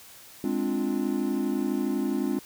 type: chord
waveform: triangle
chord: D half-diminished seventh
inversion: second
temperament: equal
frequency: 207.7 / 261.6 / 293.7 / 349.2 Hz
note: Ab3 / C4 / D4 / F4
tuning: 0 / 0 / 0 / 0 cents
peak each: -29 / -27 / -28 / -30 dBFS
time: 0.44-2.39 s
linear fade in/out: 2 ms
effects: white hiss -49 dBFS RMS until 2.45 s